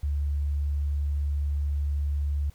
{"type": "tone", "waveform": "sine", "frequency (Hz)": 72.1, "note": "D2", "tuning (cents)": -31, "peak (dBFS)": -24, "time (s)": [0.03, 2.5], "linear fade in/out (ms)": 5, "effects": ["pink hiss -60 dBFS RMS until 2.54 s"]}